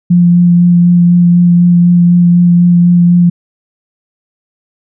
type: tone with vibrato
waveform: sine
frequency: 174.61 Hz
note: F3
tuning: in tune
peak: -3 dBFS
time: 0.1-3.3 s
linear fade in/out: 10 ms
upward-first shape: sine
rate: 4 Hz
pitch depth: 12 cents each way
effects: none